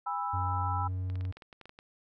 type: chord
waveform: sine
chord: E major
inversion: first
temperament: equal with one note detuned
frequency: 814 / 987.8 / 1318.5 Hz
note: G#5 / B5 / E6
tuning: -35 / 0 / 0 cents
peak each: -35 dBFS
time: 0.06-0.88 s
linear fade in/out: 10 ms
type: tone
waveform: triangle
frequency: 92.5 Hz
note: F#2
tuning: in tune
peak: -29 dBFS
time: 0.33-1.32 s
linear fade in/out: 10 ms
type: clicks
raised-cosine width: 0.3 ms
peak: -33 dBFS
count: 12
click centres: 1.1 / 1.156 / 1.21 / 1.252 / 1.325 / 1.37 / 1.422 / 1.528 / 1.613 / 1.656 / 1.694 / 1.789 s
effects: none